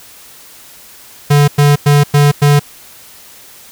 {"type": "tone bursts", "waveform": "square", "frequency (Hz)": 144.9, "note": "D3", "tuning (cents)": -23, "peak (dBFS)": -6, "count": 5, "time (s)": [1.3, 2.596], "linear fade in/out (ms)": 10, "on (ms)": 180, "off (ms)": 99, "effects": ["white hiss -38 dBFS RMS until 3.71 s"]}